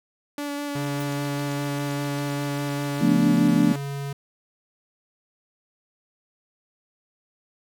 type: tone with vibrato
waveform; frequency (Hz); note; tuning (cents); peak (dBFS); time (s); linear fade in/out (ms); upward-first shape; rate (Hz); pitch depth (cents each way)
sawtooth; 288; D4; -34; -24; 0.38-3.76; 2; square; 5; 10
type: tone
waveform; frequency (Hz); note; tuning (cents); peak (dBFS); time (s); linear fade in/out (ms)
square; 140.2; C#3; +20; -29; 0.75-4.13; 5
type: noise with exponential decay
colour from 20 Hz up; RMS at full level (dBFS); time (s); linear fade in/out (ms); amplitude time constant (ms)
violet; -35; 1-1.08; 5; 16
type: chord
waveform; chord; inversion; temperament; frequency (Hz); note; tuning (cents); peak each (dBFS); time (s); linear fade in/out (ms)
sine; B half-diminished seventh; second; equal; 174.61 / 220 / 246.9 / 293.7; F3 / A3 / B3 / D4; 0 / 0 / 0 / 0; -22; 3.01-3.73; 5
effects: none